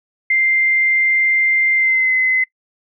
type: tone with pitch glide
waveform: sine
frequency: 2093 to 2043 Hz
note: C7 to C7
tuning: 0 to -42 cents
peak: -12 dBFS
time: 0.3-2.44 s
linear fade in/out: 5 ms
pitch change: -42 cents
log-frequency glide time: 1.75-2.14 s
effects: noise-tail reverb RT60 0.1 s tail -24 dB re dry